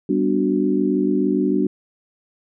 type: chord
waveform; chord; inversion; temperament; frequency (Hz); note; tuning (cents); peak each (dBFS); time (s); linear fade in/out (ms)
sine; G major seventh; none; equal; 196 / 246.9 / 293.7 / 370; G3 / B3 / D4 / F#4; 0 / 0 / 0 / 0; -22 / -23 / -20 / -22; 0.09-1.67; 5
effects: none